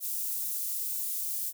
white high-pass noise, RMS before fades -33 dBFS, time 0-1.53 s, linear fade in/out 50 ms, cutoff 9400 Hz, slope 12 dB/octave, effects none

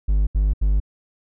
triangle tone bursts, 50.5 Hz, G#1, 48 cents flat, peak -13 dBFS, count 3, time 0.08-0.802 s, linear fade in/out 10 ms, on 190 ms, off 76 ms, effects none

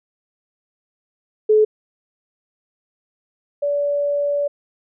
sine tone pair in turn, 429.4 / 575.7 Hz, A4 / D5, -42 / -35 cents, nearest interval perfect fourth, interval 507 cents, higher second, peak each -10 / -17 dBFS, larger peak first, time 1.49-1.65 / 3.62-4.48 s, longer second, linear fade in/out 10 ms, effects none

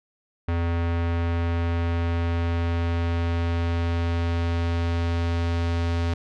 square tone with low-pass filter sweep, 84.8 Hz, E2, 50 cents sharp, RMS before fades -24 dBFS, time 0.48-6.14 s, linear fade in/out 5 ms, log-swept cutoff 2300 to 4500 Hz, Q 0.95, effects none

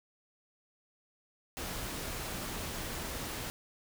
pink noise, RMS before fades -39 dBFS, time 1.57-3.5 s, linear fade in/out 0 ms, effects none

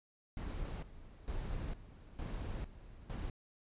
brown noise with tremolo, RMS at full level -40 dBFS, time 0.37-3.3 s, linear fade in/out 2 ms, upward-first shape square, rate 1.1 Hz, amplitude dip 80%, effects resampled to 8000 Hz

